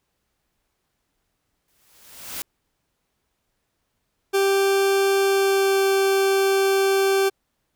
white noise with exponential growth, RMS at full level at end -29 dBFS, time 1.68-2.42 s, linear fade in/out 1 ms, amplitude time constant 160 ms
40% pulse tone with pitch glide, 392 to 389.5 Hz, G4 to G4, 0 to -11 cents, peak -16 dBFS, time 4.33-7.3 s, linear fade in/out 20 ms, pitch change -11 cents, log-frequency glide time 5.2-5.84 s
effects pink hiss -74 dBFS RMS until 7.75 s

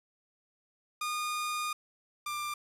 sawtooth tone pair in turn, 1221 / 1189 Hz, D#6 / D6, -33 / +21 cents, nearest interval unison, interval 46 cents, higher first, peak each -28 / -30 dBFS, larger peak first, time 1.01-1.73 / 2.26-2.54 s, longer first, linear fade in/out 5 ms, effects resampled to 32000 Hz + 9-bit

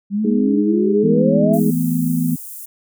sine exponential sweep, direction up, 196 to 698.5 Hz, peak -16 dBFS, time 0.1-1.6 s, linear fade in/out 50 ms
harmonic tone, 103.83 Hz, G#2, in tune, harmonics 2 / 3 / 4, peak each -17 / -23 / -22 dBFS, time 0.24-1.71 s, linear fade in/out 10 ms
sine chord, E suspended fourth, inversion none, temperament equal, 164.81 / 220 / 246.9 Hz, E3 / A3 / B3, 0 / 0 / 0 cents, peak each -19 / -24 / -18 dBFS, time 1.03-2.36 s, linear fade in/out 10 ms
white high-pass noise, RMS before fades -33 dBFS, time 1.53-2.66 s, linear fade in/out 10 ms, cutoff 8400 Hz, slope 24 dB/octave
effects none

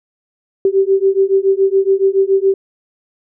sine beating tone pair, 384.7 / 391.8 Hz, G4 / G4, -33 / -1 cents, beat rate 7.1 Hz, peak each -13 dBFS, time 0.65-2.54 s, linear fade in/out 2 ms, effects none

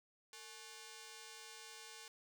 5% pulse ring-modulated tone, 650 Hz, E5, 24 cents flat, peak -38 dBFS, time 0.33-2.08 s, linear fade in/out 2 ms, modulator 197 Hz, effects none

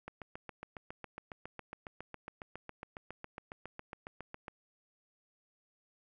click train, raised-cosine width 0.5 ms, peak -28 dBFS, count 33, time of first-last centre 0.08-4.482 s, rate 7.27 Hz, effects none

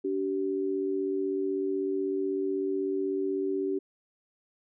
sine tone pair together, 288 / 384.1 Hz, D4 / G4, -34 / -35 cents, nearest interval perfect fourth, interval 499 cents, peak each -32 / -28 dBFS, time 0.04-3.79 s, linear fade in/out 10 ms, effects none

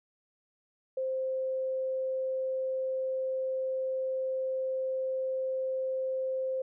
sine tone, 523.3 Hz, C5, in tune, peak -29 dBFS, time 0.97-6.62 s, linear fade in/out 5 ms, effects none

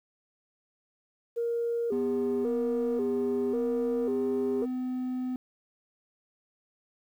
sine tone with vibrato, 434.7 Hz, A4, 21 cents flat, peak -26 dBFS, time 1.36-4.66 s, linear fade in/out 20 ms, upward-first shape square, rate 0.92 Hz, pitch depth 130 cents each way
triangle tone with pitch glide, 246.9 to 253.8 Hz, B3 to B3, 0 to +47 cents, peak -27 dBFS, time 1.92-5.36 s, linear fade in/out 2 ms, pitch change +47 cents, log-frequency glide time 3.13-4.28 s
effects tanh soft clip ceiling -21 dBFS + 10-bit

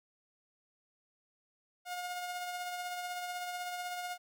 sawtooth tone with tremolo, 716 Hz, F5, 43 cents sharp, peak -32 dBFS, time 1.85-4.18 s, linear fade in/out 50 ms, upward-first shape triangle, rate 16 Hz, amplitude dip 40%, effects none

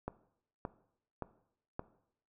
click train, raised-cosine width 1 ms, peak -23 dBFS, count 4, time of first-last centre 0.08-1.794 s, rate 1.75 Hz, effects noise-tail reverb RT60 0.7 s tail -17 dB re dry

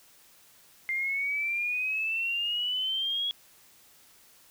sine exponential sweep, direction up, 2093 to 3347 Hz, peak -27 dBFS, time 0.89-3.31 s, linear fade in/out 0 ms, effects white hiss -58 dBFS RMS until 4.5 s

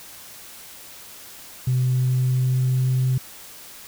sine tone with pitch glide, 127.4 to 129.03 Hz, C3 to C3, -46 to -24 cents, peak -16 dBFS, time 1.67-3.18 s, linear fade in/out 5 ms, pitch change +22 cents, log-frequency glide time 1.86-3.02 s, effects tanh soft clip ceiling -14 dBFS + white hiss -42 dBFS RMS until 3.87 s

